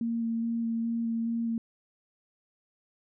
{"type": "tone with vibrato", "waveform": "sine", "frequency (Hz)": 230, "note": "A#3", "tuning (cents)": -23, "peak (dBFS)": -27, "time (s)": [0.01, 1.58], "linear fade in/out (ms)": 2, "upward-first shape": "square", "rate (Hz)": 2.4, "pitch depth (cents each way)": 10, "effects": []}